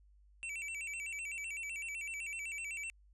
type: tone with vibrato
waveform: square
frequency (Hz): 2489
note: D#7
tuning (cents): 0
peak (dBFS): -40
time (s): 0.43-2.9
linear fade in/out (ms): 0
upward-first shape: square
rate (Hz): 7.9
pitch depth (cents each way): 140
effects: added 50 Hz sine -61 dBFS peak until 3.13 s + resampled to 24000 Hz